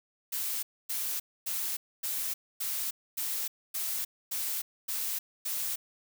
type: noise bursts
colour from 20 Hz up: blue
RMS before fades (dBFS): -33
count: 10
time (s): 0.32-5.76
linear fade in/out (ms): 10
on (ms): 310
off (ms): 260
effects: none